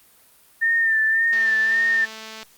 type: tone with vibrato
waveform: sine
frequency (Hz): 1800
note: A6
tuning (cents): +39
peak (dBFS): -16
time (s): 0.61-2.06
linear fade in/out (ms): 20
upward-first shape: sine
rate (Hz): 1.8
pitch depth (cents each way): 39
type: click train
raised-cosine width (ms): 0.2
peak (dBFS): -20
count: 243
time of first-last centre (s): 1.33-2.43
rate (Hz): 220
effects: white hiss -54 dBFS RMS until 2.57 s + Opus 32 kbps